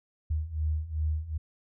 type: beating tone pair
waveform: sine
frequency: 76 / 78.6 Hz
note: D#2 / D#2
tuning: -40 / +18 cents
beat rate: 2.6 Hz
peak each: -32 / -29 dBFS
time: 0.3-1.38 s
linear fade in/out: 10 ms
effects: none